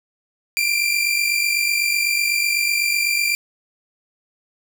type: tone pair together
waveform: sawtooth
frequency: 2349 / 2397 Hz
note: D7 / D7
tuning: 0 / +35 cents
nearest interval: unison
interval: 35 cents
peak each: -17 dBFS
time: 0.57-3.35 s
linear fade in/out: 0 ms
effects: none